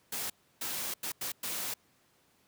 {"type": "noise bursts at uneven times", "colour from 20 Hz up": "white", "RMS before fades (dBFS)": -36, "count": 5, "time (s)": [[0.12, 0.3], [0.61, 0.94], [1.03, 1.12], [1.21, 1.32], [1.43, 1.74]], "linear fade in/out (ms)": 5, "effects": ["pink hiss -68 dBFS RMS until 2.47 s", "high-pass 100 Hz 12 dB/octave"]}